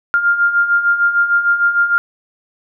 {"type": "beating tone pair", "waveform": "sine", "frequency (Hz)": [1396.9, 1403.5], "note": ["F6", "F6"], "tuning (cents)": [0, 8], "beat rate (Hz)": 6.6, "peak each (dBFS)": [-18, -12], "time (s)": [0.14, 1.98], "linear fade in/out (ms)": 0, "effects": []}